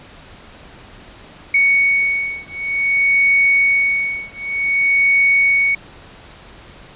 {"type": "beating tone pair", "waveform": "sine", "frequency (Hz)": [2228, 2228.54], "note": ["C#7", "C#7"], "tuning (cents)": [8, 9], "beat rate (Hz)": 0.54, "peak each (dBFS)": [-16, -16], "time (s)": [1.54, 5.75], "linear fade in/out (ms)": 5, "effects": ["pink hiss -41 dBFS RMS until 6.95 s", "resampled to 8000 Hz"]}